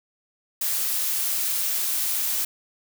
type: noise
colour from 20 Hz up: blue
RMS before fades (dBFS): -25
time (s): 0.61-2.45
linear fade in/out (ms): 5
effects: none